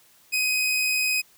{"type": "tone with amplitude modulation", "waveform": "sawtooth", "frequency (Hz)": 2512, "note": "D#7", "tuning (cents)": 16, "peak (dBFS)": -17, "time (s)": [0.32, 1.22], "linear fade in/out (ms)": 20, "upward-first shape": "sine", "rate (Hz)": 59.7, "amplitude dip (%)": 25, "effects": ["white hiss -57 dBFS RMS until 1.37 s"]}